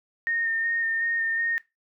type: tone with vibrato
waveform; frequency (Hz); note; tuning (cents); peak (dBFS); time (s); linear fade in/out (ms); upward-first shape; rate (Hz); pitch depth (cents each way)
sine; 1833; A#6; -30; -23; 0.27-1.58; 0; square; 2.7; 14
effects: noise-tail reverb RT60 0.2 s tail -19 dB re dry